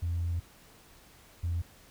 sine tone bursts at uneven times, 85.4 Hz, F2, 38 cents flat, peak -27 dBFS, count 2, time 0.02-0.4 / 1.43-1.62 s, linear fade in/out 10 ms, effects tanh soft clip ceiling -25 dBFS + pink hiss -57 dBFS RMS until 1.9 s

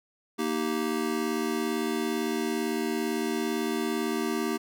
square chord, Eb major, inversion second, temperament just, 233.3 / 311.1 / 388.9 Hz, Bb3 / Eb4 / G4, +2 / 0 / -14 cents, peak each -32 dBFS, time 0.38-4.58 s, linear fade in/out 20 ms, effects none

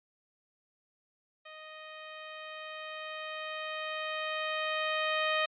10% pulse tone with level ramp, 622.3 Hz, D#5, in tune, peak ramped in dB -38 to -18 dBFS, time 1.45-5.46 s, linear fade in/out 10 ms, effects resampled to 8000 Hz

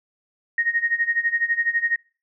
sine tone with tremolo, 1864.7 Hz, A#6, in tune, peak -16 dBFS, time 0.58-1.96 s, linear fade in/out 2 ms, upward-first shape sine, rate 12 Hz, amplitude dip 85%, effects noise-tail reverb RT60 0.4 s tail -26 dB re dry

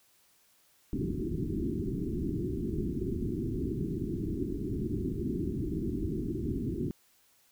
white low-pass noise, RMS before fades -33 dBFS, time 0.93-6.91 s, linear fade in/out 0 ms, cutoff 390 Hz, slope 96 dB/octave, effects white hiss -66 dBFS RMS until 7.51 s

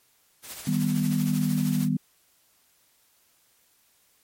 white noise with tremolo, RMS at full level -37 dBFS, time 0.42-1.89 s, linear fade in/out 50 ms, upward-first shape sine, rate 13 Hz, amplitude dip 50%
sine chord, Eb augmented, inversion none, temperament equal, 155.56 / 196 / 246.9 Hz, Eb3 / G3 / B3, 0 / 0 / 0 cents, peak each -26 dBFS, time 0.67-1.97 s, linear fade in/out 5 ms
effects white hiss -64 dBFS RMS until 4.23 s + MP3 64 kbps

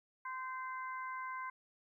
harmonic tone, 517 Hz, C5, 21 cents flat, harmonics 2 / 3 / 4, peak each -41 / -47 / -49 dBFS, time 0.25-1.5 s, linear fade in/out 5 ms, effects 13-bit

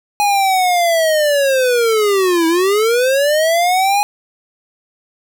square linear two-way sweep, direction down then up, 830.6 to 322.5 to 830.6 Hz, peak -12 dBFS, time 0.2-4.03 s, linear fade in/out 0 ms, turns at 2.47 s, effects none

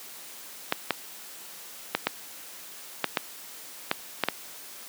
clicks, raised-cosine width 0.3 ms, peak -6 dBFS, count 9, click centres 0.724 / 0.907 / 1.95 / 2.07 / 3.043 / 3.172 / 3.914 / 4.237 / 4.286 s, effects white hiss -44 dBFS RMS until 4.88 s + high-pass 200 Hz 12 dB/octave

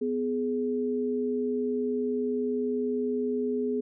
sine tone pair together, 250 / 419.8 Hz, B3 / G#4, +21 / +19 cents, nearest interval major sixth, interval 898 cents, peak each -29 / -28 dBFS, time 0.01-3.81 s, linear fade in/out 10 ms, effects none

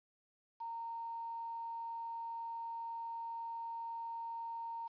sine tone with quantisation, 922 Hz, A#5, 19 cents flat, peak -40 dBFS, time 0.6-4.88 s, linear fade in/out 10 ms, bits 10, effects resampled to 11025 Hz

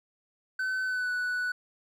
triangle tone with pitch glide, 1521 to 1482 Hz, F#6 to F#6, +47 to +2 cents, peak -26 dBFS, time 0.59-1.52 s, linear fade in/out 5 ms, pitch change -45 cents, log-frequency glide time 0.84-1.11 s, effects none

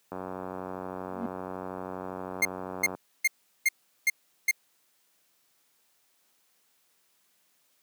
click train, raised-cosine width 1 ms, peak -22 dBFS, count 263, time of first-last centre 0.12-2.949 s, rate 92.6 Hz
triangle tone with exponential growth, 233.1 Hz, A#3, in tune, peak -24 dBFS, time 1.05-1.26 s, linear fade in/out 2 ms, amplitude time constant 45 ms
45% pulse tone bursts, 2119 Hz, C7, 21 cents sharp, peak -20 dBFS, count 6, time 2.42-4.512 s, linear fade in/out 5 ms, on 32 ms, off 380 ms
effects white hiss -69 dBFS RMS until 7.82 s + high-pass 150 Hz 12 dB/octave

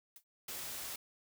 blue noise with exponential decay, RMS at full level -49 dBFS, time 0.16-0.24 s, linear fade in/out 2 ms, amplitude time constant 17 ms
white noise, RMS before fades -43 dBFS, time 0.48-0.96 s, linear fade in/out 5 ms
effects none

